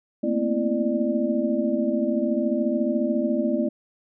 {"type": "tone cluster", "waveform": "sine", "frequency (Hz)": [223.5, 237.4, 257.9, 331.8, 595], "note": ["A3", "A#3", "C4", "E4", "D5"], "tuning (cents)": [27, 32, -25, 11, 22], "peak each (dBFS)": -27, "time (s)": [0.23, 3.69], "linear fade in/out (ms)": 10, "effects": []}